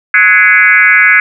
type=tone with frequency modulation; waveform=sine; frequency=1864.7 Hz; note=A#6; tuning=in tune; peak=-3 dBFS; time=0.14-1.2 s; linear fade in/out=2 ms; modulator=194 Hz; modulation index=2.3; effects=none